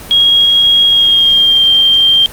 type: tone with pitch glide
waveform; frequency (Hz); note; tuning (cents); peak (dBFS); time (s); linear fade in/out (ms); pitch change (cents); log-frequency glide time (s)
sine; 3283 to 3173; G#7 to G7; -21 to +20; -5; 0.11-2.26; 0; -59; 0.87-1.65
effects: pink hiss -30 dBFS RMS until 2.32 s + Opus 32 kbps